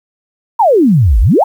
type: exponential two-way sweep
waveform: sine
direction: down then up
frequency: 989 to 46.25 to 955 Hz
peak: -5 dBFS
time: 0.59-1.44 s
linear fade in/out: 10 ms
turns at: 1.2 s
effects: 7-bit